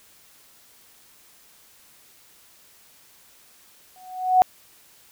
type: tone with exponential growth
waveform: sine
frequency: 740 Hz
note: F#5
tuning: in tune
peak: -9 dBFS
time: 3.96-4.42 s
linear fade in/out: 0 ms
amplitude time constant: 100 ms
effects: white hiss -54 dBFS RMS until 5.11 s